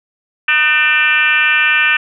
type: tone with frequency modulation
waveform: sine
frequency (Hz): 2093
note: C7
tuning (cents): 0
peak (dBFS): -9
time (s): 0.48-1.97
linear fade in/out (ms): 5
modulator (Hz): 287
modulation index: 2.5
effects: none